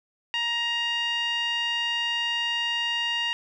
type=tone with low-pass filter; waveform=5% pulse; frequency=940 Hz; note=A#5; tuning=14 cents sharp; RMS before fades=-27 dBFS; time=0.34-3.33 s; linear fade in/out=0 ms; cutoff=2600 Hz; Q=4.2; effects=none